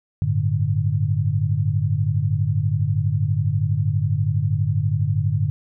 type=chord; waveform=sine; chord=G suspended second; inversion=none; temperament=equal with one note detuned; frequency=97.72 / 110 / 146.83 Hz; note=G2 / A2 / D3; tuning=-5 / 0 / 0 cents; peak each=-22 dBFS; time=0.22-5.5 s; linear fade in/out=0 ms; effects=none